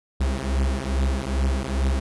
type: beating tone pair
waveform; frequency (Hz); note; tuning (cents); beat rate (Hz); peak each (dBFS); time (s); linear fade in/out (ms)
45% pulse; 65.41 / 67.81; C2 / C#2; 0 / -38; 2.4; -24; 0.2-2; 10
effects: resampled to 24000 Hz